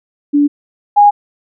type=tone pair in turn; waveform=sine; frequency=289.7 / 822.2 Hz; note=D4 / G#5; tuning=-24 / -18 cents; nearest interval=octave + tritone; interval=1806 cents; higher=second; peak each=-7 / -3 dBFS; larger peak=second; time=0.33-0.48 / 0.96-1.11 s; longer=neither; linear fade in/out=20 ms; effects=none